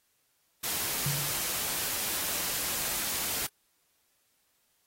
white noise, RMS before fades -32 dBFS, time 0.63-3.47 s, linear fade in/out 10 ms
sine tone with exponential decay, 142.7 Hz, D3, 49 cents flat, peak -27 dBFS, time 1.06-1.52 s, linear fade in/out 2 ms, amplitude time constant 100 ms
effects white hiss -72 dBFS RMS until 4.86 s + AAC 48 kbps

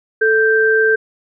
sine tone pair together, 439.7 / 1568 Hz, A4 / G6, -1 / 0 cents, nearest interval octave + minor seventh, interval 2201 cents, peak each -13 dBFS, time 0.21-0.96 s, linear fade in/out 10 ms, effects none

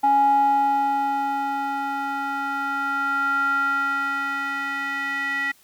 square tone with band-pass filter sweep, 277.2 Hz, C#4, in tune, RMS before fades -23 dBFS, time 0.03-5.52 s, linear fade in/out 10 ms, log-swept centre 810 to 1900 Hz, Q 6.6, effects white hiss -56 dBFS RMS until 5.63 s

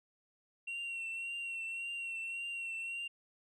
sine tone with vibrato, 2733 Hz, F7, 38 cents flat, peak -35 dBFS, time 0.67-3.08 s, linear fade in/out 10 ms, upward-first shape triangle, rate 1.8 Hz, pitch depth 36 cents each way, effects tanh soft clip ceiling -37 dBFS

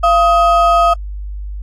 triangle ring-modulated tone, 972 Hz, B5, 28 cents flat, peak -3 dBFS, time 0.03-0.94 s, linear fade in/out 10 ms, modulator 287 Hz, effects added 50 Hz sine -22 dBFS peak until 1.62 s + AAC 64 kbps

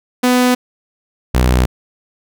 sawtooth tone pair in turn, 249.4 / 62.47 Hz, B3 / B1, +17 / +20 cents, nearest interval 2 octaves, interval 2397 cents, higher first, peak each -6 / -6 dBFS, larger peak neither, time 0.23-0.55 / 1.34-1.66 s, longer neither, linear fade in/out 10 ms, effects none

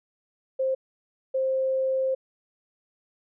sine tone bursts at uneven times, 527 Hz, C5, 12 cents sharp, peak -22 dBFS, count 2, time 0.59-0.75 / 1.34-2.15 s, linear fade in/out 10 ms, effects none

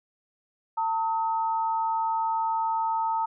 sine tone pair together, 900 / 1272.8 Hz, A5 / D#6, +39 / +39 cents, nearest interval tritone, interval 600 cents, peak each -24 / -33 dBFS, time 0.77-3.26 s, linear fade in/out 10 ms, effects none

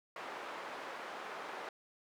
white band-pass noise, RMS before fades -45 dBFS, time 0.16-1.69 s, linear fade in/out 2 ms, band 430 to 1300 Hz, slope 12 dB/octave, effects none

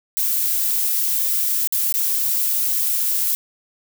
violet noise with dropouts, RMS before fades -20 dBFS, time 0.17-3.35 s, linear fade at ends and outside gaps 0 ms, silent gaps 1.674-1.724 / 1.925-1.94 s, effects none

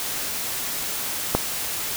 click, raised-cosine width 1 ms, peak -3 dBFS, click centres 1.35 s, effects white hiss -28 dBFS RMS until 1.96 s

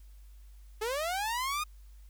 sawtooth linear sweep, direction up, 415.3 to 1247 Hz, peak -27 dBFS, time 0.81-1.64 s, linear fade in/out 10 ms, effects added 50 Hz sine -49 dBFS peak until 2.09 s + white hiss -68 dBFS RMS until 2.09 s

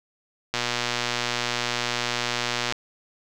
click train, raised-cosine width 0.2 ms, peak -7 dBFS, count 263, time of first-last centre 0.54-2.723 s, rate 120 Hz, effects none

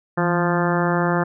harmonic tone with a mistuned harmonic, 174.61 Hz, F3, in tune, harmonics 1 / 2 / 3 / 4 / 5 / 6 / 7 / 8 / 9 / 10, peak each -21 / -24 / -26 / -27 / -28 / -29 / -29 / -30 / -31 / -31 dBFS, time 0.17-1.24 s, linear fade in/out 10 ms, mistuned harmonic 1, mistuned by -63 cents, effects none

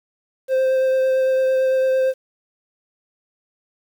triangle tone with vibrato, 523.3 Hz, C5, in tune, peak -13 dBFS, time 0.48-2.14 s, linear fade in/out 50 ms, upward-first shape sine, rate 8.9 Hz, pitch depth 10 cents each way, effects 8-bit

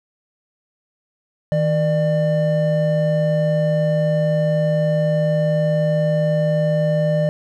triangle tone pair together, 158.39 / 598 Hz, D#3 / D5, +31 / +31 cents, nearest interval octave + major seventh, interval 2300 cents, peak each -16 dBFS, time 1.52-7.29 s, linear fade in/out 0 ms, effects none

